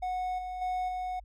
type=tone with level steps; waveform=triangle; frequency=734 Hz; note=F#5; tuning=14 cents flat; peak=-28 / -33 / -27 / -30 dBFS; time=0.02-1.2 s; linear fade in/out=10 ms; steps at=0.38 / 0.61 / 0.88 s; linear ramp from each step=10 ms; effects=added 50 Hz sine -48 dBFS peak until 1.24 s